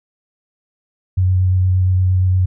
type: tone with vibrato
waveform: sine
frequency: 92.4 Hz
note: F#2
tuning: 2 cents flat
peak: -11 dBFS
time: 1.17-2.46 s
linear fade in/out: 10 ms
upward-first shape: square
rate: 8.6 Hz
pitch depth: 11 cents each way
effects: none